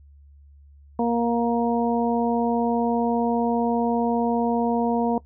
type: harmonic tone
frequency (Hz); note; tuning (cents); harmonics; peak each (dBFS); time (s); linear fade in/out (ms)
235; A#3; +14; 1 / 2 / 3 / 4; -22 / -25 / -27 / -28; 0.99-5.18; 2
effects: noise-tail reverb RT60 0.1 s tail -19 dB re dry + added 71 Hz sine -47 dBFS peak until 5.25 s